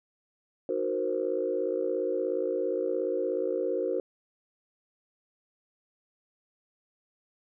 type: chord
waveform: sine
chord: C half-diminished seventh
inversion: first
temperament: equal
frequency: 311.1 / 370 / 466.2 / 523.3 Hz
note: Eb4 / Gb4 / Bb4 / C5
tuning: 0 / 0 / 0 / 0 cents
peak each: -36 / -31 / -31 / -31 dBFS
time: 0.69-4 s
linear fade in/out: 2 ms
effects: tanh soft clip ceiling -16 dBFS